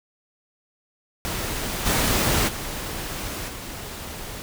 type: noise with level steps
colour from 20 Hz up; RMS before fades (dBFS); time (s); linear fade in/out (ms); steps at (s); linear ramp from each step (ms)
pink; -28 / -21 / -31 / -35; 1.25-4.42; 0; 1.85 / 2.47 / 3.47; 20
effects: none